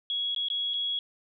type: tone with dropouts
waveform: sine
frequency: 3334 Hz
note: G#7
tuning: 6 cents sharp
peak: -27 dBFS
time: 0.1-0.99 s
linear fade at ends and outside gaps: 1 ms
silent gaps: 0.348-0.362 / 0.485-0.501 / 0.736-0.74 s
effects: none